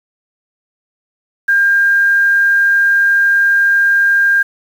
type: tone with quantisation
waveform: sine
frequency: 1603 Hz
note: G6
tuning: 38 cents sharp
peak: -8 dBFS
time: 1.48-4.43 s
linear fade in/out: 10 ms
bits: 6
effects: none

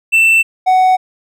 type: tone pair in turn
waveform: triangle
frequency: 2672 / 745.1 Hz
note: E7 / F#5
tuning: +23 / +12 cents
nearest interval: octave + minor seventh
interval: 2211 cents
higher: first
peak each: -5 dBFS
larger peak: neither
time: 0.12-0.43 / 0.66-0.97 s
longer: neither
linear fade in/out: 20 ms
effects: none

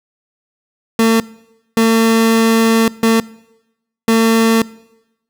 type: tone bursts at uneven times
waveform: 30% pulse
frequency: 225.9 Hz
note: A3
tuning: 46 cents sharp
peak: -6 dBFS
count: 4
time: 0.99-1.2 / 1.77-2.88 / 3.03-3.2 / 4.08-4.62 s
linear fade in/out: 2 ms
effects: noise-tail reverb RT60 0.9 s tail -21 dB re dry

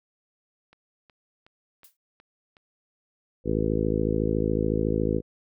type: click train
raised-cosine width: 0.3 ms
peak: -37 dBFS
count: 6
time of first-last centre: 0.73-2.568 s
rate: 2.72 Hz
type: noise with exponential decay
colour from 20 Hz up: blue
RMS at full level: -46 dBFS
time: 1.84-1.97 s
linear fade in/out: 5 ms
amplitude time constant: 28 ms
type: harmonic tone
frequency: 53.9 Hz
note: A1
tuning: 35 cents flat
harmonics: 1 / 2 / 3 / 4 / 5 / 6 / 7 / 8 / 9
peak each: -31 / -31 / -31 / -31 / -31 / -31 / -31 / -31 / -31 dBFS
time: 3.44-5.22 s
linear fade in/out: 50 ms
effects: none

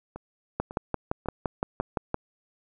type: two click trains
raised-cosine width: 1 ms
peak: -24 / -12 dBFS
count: 4 / 10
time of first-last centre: 0.16-1.808 / 0.6-2.144 s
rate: 1.82 / 5.83 Hz
effects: none

